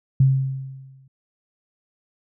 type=tone with exponential decay; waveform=sine; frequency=133.7 Hz; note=C3; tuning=38 cents sharp; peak=-10 dBFS; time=0.2-1.08 s; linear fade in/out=5 ms; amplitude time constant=190 ms; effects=none